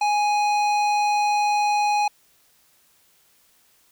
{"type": "tone with hard clipping", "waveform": "triangle", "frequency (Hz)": 831, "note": "G#5", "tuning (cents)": 1, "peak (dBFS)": -20, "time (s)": [0.01, 2.08], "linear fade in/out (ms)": 5, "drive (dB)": 17, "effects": ["white hiss -60 dBFS RMS until 3.91 s"]}